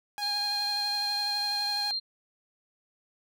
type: tone with vibrato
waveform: sawtooth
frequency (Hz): 819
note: G#5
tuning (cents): -24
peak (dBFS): -30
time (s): 0.18-1.91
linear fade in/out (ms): 0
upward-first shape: triangle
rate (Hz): 12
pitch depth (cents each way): 19
type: tone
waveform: sine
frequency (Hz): 4186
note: C8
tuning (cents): 0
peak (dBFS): -28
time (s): 0.21-2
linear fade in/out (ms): 20
effects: none